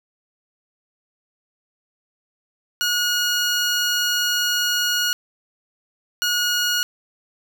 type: tone bursts at uneven times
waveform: 15% pulse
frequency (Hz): 1445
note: F#6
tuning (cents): -41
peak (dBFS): -12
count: 2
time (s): 2.81-5.13 / 6.22-6.83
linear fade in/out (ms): 0
effects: none